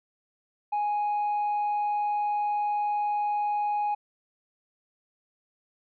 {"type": "tone with tanh clipping", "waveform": "sine", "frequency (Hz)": 830.6, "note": "G#5", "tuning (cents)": 0, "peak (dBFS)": -25, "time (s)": [0.72, 3.95], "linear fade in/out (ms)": 10, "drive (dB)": 1, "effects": []}